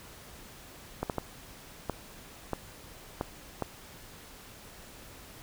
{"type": "clicks", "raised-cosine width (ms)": 1, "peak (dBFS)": -16, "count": 7, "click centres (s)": [1.03, 1.098, 1.183, 1.897, 2.533, 3.211, 3.623], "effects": ["pink hiss -50 dBFS RMS until 5.42 s"]}